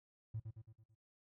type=tone with echo; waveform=triangle; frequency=110.2 Hz; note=A2; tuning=3 cents sharp; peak=-36 dBFS; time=0.34-0.4 s; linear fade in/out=10 ms; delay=110 ms; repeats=5; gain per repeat=-6 dB; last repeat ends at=0.95 s; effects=noise-tail reverb RT60 0.1 s tail -18 dB re dry + tanh soft clip ceiling -36 dBFS